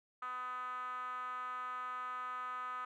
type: tone with band-pass filter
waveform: 5% pulse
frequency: 251.2 Hz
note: B3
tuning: 30 cents sharp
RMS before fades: -42 dBFS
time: 0.22-2.85 s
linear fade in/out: 5 ms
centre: 1200 Hz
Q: 9.5
effects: none